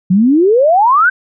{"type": "exponential sweep", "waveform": "sine", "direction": "up", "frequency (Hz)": [174.61, 1568], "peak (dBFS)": -6, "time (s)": [0.1, 1.1], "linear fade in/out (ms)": 10, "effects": []}